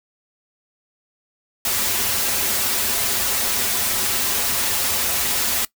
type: noise with comb filter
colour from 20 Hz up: white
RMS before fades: -21 dBFS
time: 1.65-5.65 s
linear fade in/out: 2 ms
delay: 6.5 ms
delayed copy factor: -0.9
effects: noise-tail reverb RT60 0.1 s tail -20 dB re dry